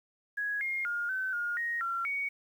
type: tone with pitch steps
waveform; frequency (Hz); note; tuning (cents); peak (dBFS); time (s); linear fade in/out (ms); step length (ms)
sine; 1666 / 2132 / 1419 / 1528 / 1424 / 1874 / 1367 / 2240; G#6 / C7 / F6 / G6 / F6 / A#6 / F6 / C#7; +5 / +32 / +27 / -45 / +33 / +9 / -37 / +18; -30; 0.37-2.29; 10; 240
effects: 10-bit